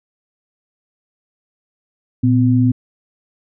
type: tone pair together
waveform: sine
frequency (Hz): 116.9 / 253.1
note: A#2 / B3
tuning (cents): +5 / +43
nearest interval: octave + minor second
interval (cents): 1338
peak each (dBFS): -13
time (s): 2.23-2.72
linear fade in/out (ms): 10
effects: none